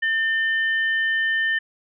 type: tone pair together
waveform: sine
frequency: 1800 / 3027 Hz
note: A6 / F#7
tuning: +39 / +39 cents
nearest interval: major sixth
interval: 900 cents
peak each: -19 / -31 dBFS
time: 0.02-1.59 s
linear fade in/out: 10 ms
effects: none